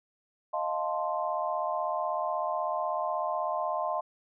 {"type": "chord", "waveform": "sine", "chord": "F dominant seventh", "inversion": "third", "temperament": "equal", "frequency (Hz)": [622.3, 698.5, 880, 1046.5], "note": ["Eb5", "F5", "A5", "C6"], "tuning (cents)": [0, 0, 0, 0], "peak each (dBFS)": [-33, -33, -36, -33], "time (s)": [0.53, 4.01], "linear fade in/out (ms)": 10, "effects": []}